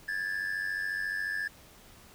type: tone pair together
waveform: triangle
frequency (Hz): 1649.8 / 1744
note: G#6 / A6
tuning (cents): -12 / -16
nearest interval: minor second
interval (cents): 96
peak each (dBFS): -33 / -31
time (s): 0.08-1.48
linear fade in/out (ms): 5
effects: pink hiss -55 dBFS RMS until 2.14 s